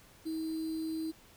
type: tone with sample-and-hold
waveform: sine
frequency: 319.6 Hz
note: D#4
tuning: 47 cents sharp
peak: -33 dBFS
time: 0.25-1.12 s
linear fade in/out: 20 ms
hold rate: 4410 Hz
effects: pink hiss -59 dBFS RMS until 1.36 s